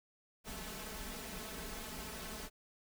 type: noise with comb filter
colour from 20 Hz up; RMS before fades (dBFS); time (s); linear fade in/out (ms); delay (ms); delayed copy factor
pink; -45; 0.44-2.5; 50; 4.6; +1
effects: none